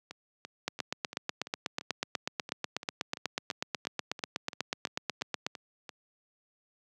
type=two click trains; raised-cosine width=0.2 ms; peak=-13 / -24 dBFS; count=40 / 18; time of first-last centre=0.68-5.465 / 0.11-5.892 s; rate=8.15 / 2.94 Hz; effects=high-pass 150 Hz 12 dB/octave